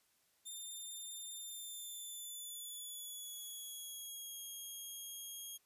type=tone with pitch glide; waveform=5% pulse; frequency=3605 to 3268 Hz; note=A7 to G#7; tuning=+41 to -29 cents; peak=-38 dBFS; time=0.45-5.58 s; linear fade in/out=20 ms; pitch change=-170 cents; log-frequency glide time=1.41-4.42 s; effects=white hiss -75 dBFS RMS until 5.65 s + resampled to 32000 Hz